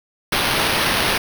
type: noise with sample-and-hold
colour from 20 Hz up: blue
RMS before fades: -19 dBFS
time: 0.32-1.18 s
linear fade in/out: 5 ms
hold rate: 7350 Hz
effects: none